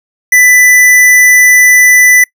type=tone; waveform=square; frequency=1990 Hz; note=B6; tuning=13 cents sharp; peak=-3 dBFS; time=0.32-2.24 s; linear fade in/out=5 ms; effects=noise-tail reverb RT60 0.1 s tail -23 dB re dry